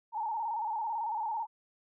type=tone with vibrato; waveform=sine; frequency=885 Hz; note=A5; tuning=10 cents sharp; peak=-31 dBFS; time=0.12-1.47 s; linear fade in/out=50 ms; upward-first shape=square; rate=18 Hz; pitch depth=73 cents each way; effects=none